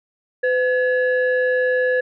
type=tone pair together; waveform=sine; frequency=505.4 / 1700 Hz; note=B4 / G#6; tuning=+40 / +40 cents; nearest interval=octave + major sixth; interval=2100 cents; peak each=-16 / -20 dBFS; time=0.43-2.01 s; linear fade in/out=10 ms; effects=tanh soft clip ceiling -10 dBFS